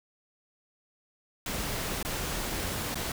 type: noise with dropouts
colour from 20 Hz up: pink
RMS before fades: -33 dBFS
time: 1.46-3.12 s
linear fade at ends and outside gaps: 2 ms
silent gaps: 2.028-2.049 / 2.945-2.955 s
effects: none